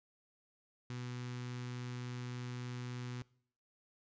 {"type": "tone with notch filter", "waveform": "sawtooth", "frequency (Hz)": 123.47, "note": "B2", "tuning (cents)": 0, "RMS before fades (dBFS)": -43, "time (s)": [0.9, 3.22], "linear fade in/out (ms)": 0, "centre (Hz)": 630, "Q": 0.99, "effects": ["noise-tail reverb RT60 0.6 s tail -23 dB re dry", "resampled to 16000 Hz"]}